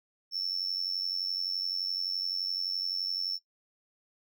triangle tone with amplitude modulation, 5400 Hz, E8, 41 cents sharp, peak -25 dBFS, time 0.31-3.39 s, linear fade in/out 50 ms, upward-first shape sine, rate 91.7 Hz, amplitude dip 90%, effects noise-tail reverb RT60 0.1 s tail -20 dB re dry + tanh soft clip ceiling -22 dBFS

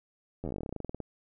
slowing click train, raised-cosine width 2 ms, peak -23 dBFS, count 21, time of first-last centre 0.44-1.003 s, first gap 11 ms, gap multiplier 1.09, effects none

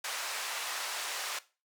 pink band-pass noise, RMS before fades -37 dBFS, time 0.04-1.39 s, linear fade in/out 5 ms, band 920 to 10000 Hz, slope 12 dB/octave, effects noise-tail reverb RT60 0.3 s tail -17 dB re dry + high-pass 400 Hz 12 dB/octave

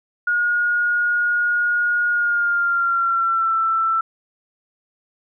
sine tone with pitch glide, 1437 to 1333 Hz, F6 to E6, +49 to +19 cents, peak -16 dBFS, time 0.27-4.01 s, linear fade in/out 5 ms, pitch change -130 cents, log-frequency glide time 2.09-3.56 s, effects none

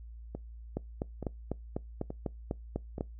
two click trains, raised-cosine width 2 ms, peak -24 / -19 dBFS, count 4 / 10, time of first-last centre 0.35-2.982 / 0.77-3.009 s, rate 1.14 / 4.02 Hz, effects noise-tail reverb RT60 0.2 s tail -24 dB re dry + added 57 Hz sine -44 dBFS peak until 3.19 s

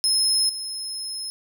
30% pulse tone with level steps, 5170 Hz, E8, 34 cents flat, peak -14 / -25 dBFS, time 0.04-1.3 s, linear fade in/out 0 ms, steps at 0.49 s, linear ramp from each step 5 ms, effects none

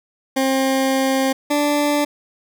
20% pulse tone pair in turn, 266.2 / 292.6 Hz, C4 / D4, +30 / -6 cents, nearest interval major second, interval 164 cents, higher second, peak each -11 dBFS, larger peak neither, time 0.36-1.33 / 1.5-2.05 s, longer first, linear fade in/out 10 ms, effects none

